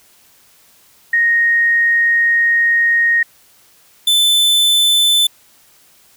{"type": "tone pair in turn", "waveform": ["sine", "45% pulse"], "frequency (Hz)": [1864.7, 3520], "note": ["A#6", "A7"], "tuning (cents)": [0, 0], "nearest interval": "major seventh", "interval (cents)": 1100, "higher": "second", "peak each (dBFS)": -10, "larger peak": "neither", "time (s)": [[1.13, 3.23], [4.07, 5.27]], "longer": "first", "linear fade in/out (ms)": 5, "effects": ["white hiss -50 dBFS RMS until 6.16 s"]}